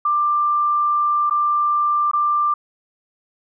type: tone with dropouts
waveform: sine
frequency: 1185 Hz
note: D6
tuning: 15 cents sharp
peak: -15 dBFS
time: 0.05-2.54 s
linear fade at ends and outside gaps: 5 ms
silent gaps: 1.298-1.308 / 2.114-2.133 s
effects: none